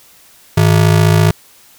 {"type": "ring-modulated tone", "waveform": "square", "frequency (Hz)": 130.81, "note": "C3", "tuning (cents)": 0, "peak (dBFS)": -5, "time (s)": [0.57, 1.31], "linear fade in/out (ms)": 5, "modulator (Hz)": 27.5, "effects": ["white hiss -45 dBFS RMS until 1.78 s"]}